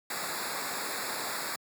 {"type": "noise with comb filter", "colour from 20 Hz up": "pink", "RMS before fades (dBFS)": -35, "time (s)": [0.1, 1.56], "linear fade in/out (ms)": 5, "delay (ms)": 0.33, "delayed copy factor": -1, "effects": ["high-pass 150 Hz 12 dB/octave"]}